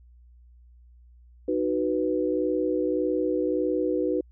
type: chord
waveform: sine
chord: B major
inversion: first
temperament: just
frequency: 308.7 / 370.4 / 493.9 Hz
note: D#4 / F#4 / B4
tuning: -14 / +2 / 0 cents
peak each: -27 dBFS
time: 1.48-4.21 s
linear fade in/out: 5 ms
effects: added 60 Hz sine -50 dBFS peak until 4.31 s